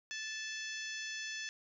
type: harmonic tone with a mistuned harmonic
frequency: 876 Hz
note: A5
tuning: 8 cents flat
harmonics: 2 / 3 / 4 / 5 / 6 / 7 / 8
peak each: -43 / -46 / -48 / -52 / -48 / -48 / -57 dBFS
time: 0.11-1.49 s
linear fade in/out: 0 ms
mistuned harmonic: 4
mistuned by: -38 cents
effects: none